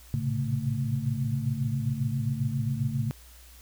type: tone cluster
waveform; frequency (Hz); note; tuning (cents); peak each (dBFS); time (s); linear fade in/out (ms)
sine; 110.2 / 115.4 / 130.4 / 137.8 / 222.6; A2 / A#2 / C3 / C#3 / A3; +3 / -17 / -5 / -10 / +20; -33 / -35 / -33 / -29 / -34; 0.14-3.11; 0
effects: added 60 Hz sine -50 dBFS peak until 3.61 s + white hiss -54 dBFS RMS until 3.61 s